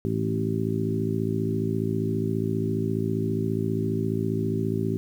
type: harmonic tone with a mistuned harmonic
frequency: 54.8 Hz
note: A1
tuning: 6 cents flat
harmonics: 2 / 3 / 4 / 5 / 6 / 7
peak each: -29 / -30 / -30 / -32 / -34 / -30 dBFS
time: 0.05-4.97 s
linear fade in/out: 0 ms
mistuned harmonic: 2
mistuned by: -27 cents
effects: 9-bit